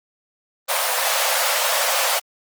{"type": "high-pass noise", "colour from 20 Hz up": "pink", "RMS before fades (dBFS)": -20, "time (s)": [0.68, 2.2], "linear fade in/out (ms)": 20, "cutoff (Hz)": 510, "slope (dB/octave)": 96, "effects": ["Opus 24 kbps"]}